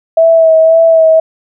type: tone with vibrato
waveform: sine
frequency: 650 Hz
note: E5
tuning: 24 cents flat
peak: -3 dBFS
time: 0.17-1.2 s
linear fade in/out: 5 ms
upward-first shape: sine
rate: 1.9 Hz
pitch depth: 25 cents each way
effects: none